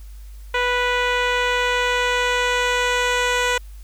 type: tone with low-pass filter sweep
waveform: 10% pulse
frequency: 492.4 Hz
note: B4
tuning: 5 cents flat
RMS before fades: -20 dBFS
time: 0.54-3.58 s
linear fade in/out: 5 ms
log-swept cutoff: 3200 to 7400 Hz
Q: 0.79
effects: added 50 Hz sine -35 dBFS peak until 3.83 s + white hiss -54 dBFS RMS until 3.83 s